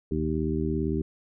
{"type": "harmonic tone with a mistuned harmonic", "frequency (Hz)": 77.78, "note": "D#2", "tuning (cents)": 0, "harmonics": [1, 2, 3, 4, 5], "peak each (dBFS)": [-31, -31, -31, -31, -31], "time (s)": [0.11, 1.02], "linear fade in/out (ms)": 5, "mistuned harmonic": 1, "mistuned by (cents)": -89, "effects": []}